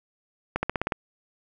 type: accelerating click train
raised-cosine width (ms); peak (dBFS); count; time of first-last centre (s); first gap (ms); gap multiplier
0.5; -10; 7; 0.56-0.922; 70; 0.94
effects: none

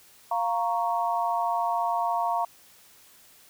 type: chord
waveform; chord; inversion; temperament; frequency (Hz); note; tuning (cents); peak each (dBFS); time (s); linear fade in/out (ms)
sine; Bb minor; second; equal; 698.5 / 932.3 / 1108.7; F5 / Bb5 / Db6; 0 / 0 / 0; -27 / -27 / -31; 0.31-2.45; 5
effects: white hiss -55 dBFS RMS until 3.49 s

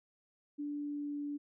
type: tone with pitch glide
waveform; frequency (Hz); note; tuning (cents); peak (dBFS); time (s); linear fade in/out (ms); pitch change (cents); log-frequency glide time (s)
sine; 291.6 to 289.9; D4 to D4; -12 to -22; -36; 0.58-1.38; 20; -10; 0.78-1.23
effects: none

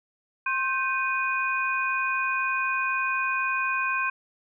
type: tone cluster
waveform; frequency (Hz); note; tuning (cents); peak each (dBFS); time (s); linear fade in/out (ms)
sine; 1064 / 1554 / 2478; C6 / G6 / D#7; +29 / -16 / -8; -28; 0.46-4.1; 5
effects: none

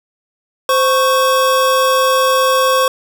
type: tone pair together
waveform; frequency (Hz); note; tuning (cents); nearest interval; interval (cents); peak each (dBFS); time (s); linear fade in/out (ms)
square; 519 / 1107.1; C5 / C#6; -14 / -3; octave + minor second; 1311; -14; 0.69-2.88; 2
effects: none

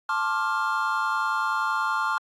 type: chord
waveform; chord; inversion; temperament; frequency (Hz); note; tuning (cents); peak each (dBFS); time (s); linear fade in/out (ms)
triangle; D minor seventh; second; equal with one note detuned; 880 / 1064.2 / 1174.7 / 1396.9; A5 / C6 / D6 / F6; 0 / +29 / 0 / 0; -28 / -27 / -28 / -25; 0.09-2.18; 2
effects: AAC 64 kbps

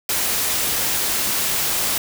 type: noise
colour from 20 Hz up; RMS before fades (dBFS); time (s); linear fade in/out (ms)
white; -21; 0.09-1.98; 2
effects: none

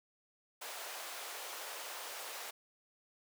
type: high-pass noise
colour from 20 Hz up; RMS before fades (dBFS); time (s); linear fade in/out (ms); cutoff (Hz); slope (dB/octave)
pink; -45; 0.61-2.51; 10; 520; 24
effects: none

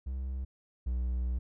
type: tone pair in turn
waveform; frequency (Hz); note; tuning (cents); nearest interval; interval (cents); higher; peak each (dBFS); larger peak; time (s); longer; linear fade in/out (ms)
triangle; 65.41 / 61.69; C2 / B1; 0 / -1; minor second; 101; first; -31 / -27; second; 0.06-0.45 / 0.86-1.39; second; 10
effects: none

